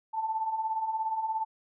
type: beating tone pair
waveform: sine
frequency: 868 / 885 Hz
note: A5 / A5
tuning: -24 / +10 cents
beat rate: 17 Hz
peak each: -36 / -29 dBFS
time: 0.13-1.45 s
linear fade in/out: 20 ms
effects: none